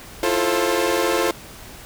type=chord; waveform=sawtooth; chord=F major seventh; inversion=third; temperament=equal with one note detuned; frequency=329.6 / 349.2 / 440 / 530.6 Hz; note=E4 / F4 / A4 / C5; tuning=0 / 0 / 0 / +24 cents; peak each=-23 / -19 / -19 / -19 dBFS; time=0.23-1.31 s; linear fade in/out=2 ms; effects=pink hiss -40 dBFS RMS until 1.85 s